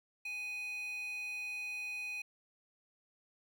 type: tone with high-pass filter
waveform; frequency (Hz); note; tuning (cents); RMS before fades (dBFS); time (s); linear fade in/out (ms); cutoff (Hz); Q
square; 830.6; G#5; 0; -41; 0.25-2.22; 5; 2400; 6.8
effects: none